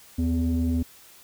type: tone pair together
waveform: sine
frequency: 78.75 / 250 Hz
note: D#2 / B3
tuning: +21 / +21 cents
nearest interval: octave + minor sixth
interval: 2000 cents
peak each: -22 dBFS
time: 0.18-0.83 s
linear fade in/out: 10 ms
effects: tanh soft clip ceiling -18 dBFS + white hiss -51 dBFS RMS until 1.23 s